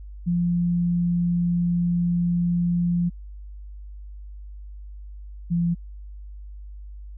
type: tone pair in turn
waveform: sine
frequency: 173.9 / 171.31 Hz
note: F3 / F3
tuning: -7 / -33 cents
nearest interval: unison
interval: 26 cents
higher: first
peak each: -19 dBFS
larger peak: neither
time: 0.26-3.1 / 5.5-5.75 s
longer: first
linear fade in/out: 20 ms
effects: added 50 Hz sine -36 dBFS peak until 7.17 s